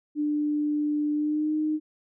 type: tone with pitch glide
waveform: sine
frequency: 297.4 to 307.5 Hz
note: D4 to D#4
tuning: +22 to -20 cents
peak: -23 dBFS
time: 0.15-1.8 s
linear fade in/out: 50 ms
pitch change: +58 cents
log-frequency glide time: 1.13-1.54 s
effects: none